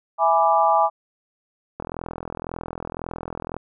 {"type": "chord", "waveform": "sine", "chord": "E dominant seventh", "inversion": "none", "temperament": "equal", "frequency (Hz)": [659.3, 830.6, 987.8, 1174.7], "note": ["E5", "G#5", "B5", "D6"], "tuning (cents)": [0, 0, 0, 0], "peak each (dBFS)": [-21, -18, -22, -21], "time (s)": [0.18, 0.9], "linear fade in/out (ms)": 50}
{"type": "click train", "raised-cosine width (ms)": 1, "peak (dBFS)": -16, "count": 75, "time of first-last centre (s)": [1.8, 3.566], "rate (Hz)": 41.9}
{"effects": []}